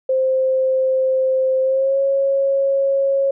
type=tone with pitch glide; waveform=sine; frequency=523.3 to 547.7 Hz; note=C5 to C#5; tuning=0 to -21 cents; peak=-14 dBFS; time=0.09-3.31 s; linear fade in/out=5 ms; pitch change=+79 cents; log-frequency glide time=1.62-1.99 s; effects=none